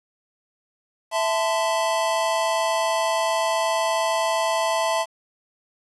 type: chord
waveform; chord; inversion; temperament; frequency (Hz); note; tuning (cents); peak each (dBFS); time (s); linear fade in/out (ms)
square; A minor; second; equal with one note detuned; 659.3 / 880 / 1028.5; E5 / A5 / C6; 0 / 0 / -30; -24 / -26 / -27; 1.11-5.06; 50
effects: resampled to 24000 Hz + 8-bit